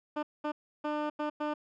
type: tone bursts at uneven times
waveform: 15% pulse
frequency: 299.6 Hz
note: D4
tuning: 35 cents sharp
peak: -24 dBFS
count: 5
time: 0.16-0.23 / 0.44-0.52 / 0.84-1.1 / 1.19-1.3 / 1.4-1.54 s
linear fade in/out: 10 ms
effects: low-pass 2000 Hz 12 dB/octave